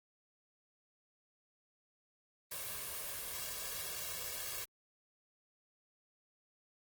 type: noise with comb filter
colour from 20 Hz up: white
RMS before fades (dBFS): -42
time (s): 2.51-4.65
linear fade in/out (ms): 10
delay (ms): 1.8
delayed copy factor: +0.65
effects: Opus 24 kbps